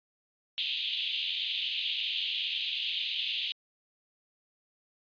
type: band-pass noise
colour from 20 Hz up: pink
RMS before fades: -33 dBFS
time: 0.58-3.52 s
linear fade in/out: 0 ms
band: 2800 to 3700 Hz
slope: 48 dB/octave
effects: resampled to 11025 Hz